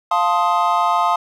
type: chord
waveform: triangle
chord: F dominant seventh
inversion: none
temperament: equal with one note detuned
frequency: 698.5 / 880 / 1046.5 / 1251 Hz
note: F5 / A5 / C6 / Eb6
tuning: 0 / 0 / 0 / +9 cents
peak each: -18 dBFS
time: 0.11-1.16 s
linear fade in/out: 5 ms
effects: none